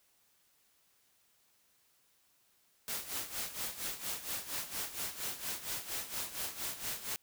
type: noise with tremolo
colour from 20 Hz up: white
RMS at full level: -37 dBFS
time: 2.88-7.16 s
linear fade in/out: 0 ms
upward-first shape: sine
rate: 4.3 Hz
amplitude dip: 75%
effects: white hiss -71 dBFS RMS until 7.22 s